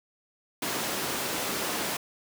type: high-pass noise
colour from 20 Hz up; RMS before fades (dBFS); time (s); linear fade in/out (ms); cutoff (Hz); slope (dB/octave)
pink; -31; 0.62-1.97; 5; 230; 12
effects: none